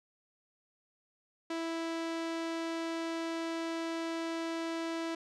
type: tone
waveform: sawtooth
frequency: 329.6 Hz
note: E4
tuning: in tune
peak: -30 dBFS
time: 1.5-5.15 s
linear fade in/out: 5 ms
effects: low-pass 6000 Hz 12 dB/octave